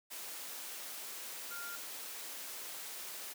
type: tone in noise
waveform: sine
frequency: 1400 Hz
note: F6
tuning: 4 cents sharp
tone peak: -44 dBFS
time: 1.5-1.77 s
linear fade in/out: 20 ms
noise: white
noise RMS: -45 dBFS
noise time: 0.1-3.34 s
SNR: -2 dB
effects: high-pass 300 Hz 12 dB/octave